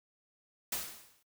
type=noise with exponential decay; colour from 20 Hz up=white; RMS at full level=-33 dBFS; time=0.72-1.23 s; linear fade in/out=5 ms; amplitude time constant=110 ms; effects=noise-tail reverb RT60 0.1 s tail -22 dB re dry